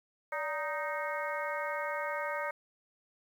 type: harmonic tone with a mistuned harmonic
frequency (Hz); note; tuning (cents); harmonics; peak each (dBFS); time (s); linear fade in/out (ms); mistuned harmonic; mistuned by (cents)
310.8; D#4; -2; 2 / 3 / 4 / 5 / 6 / 7; -37 / -39 / -40 / -41 / -42 / -42; 0.32-2.51; 5; 2; -110
effects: 10-bit